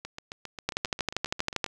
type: two click trains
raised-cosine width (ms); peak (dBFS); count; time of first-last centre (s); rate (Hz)
0.2; -9 / -20; 13 / 13; 0.69-1.642 / 0.05-1.663; 12.6 / 7.44
effects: none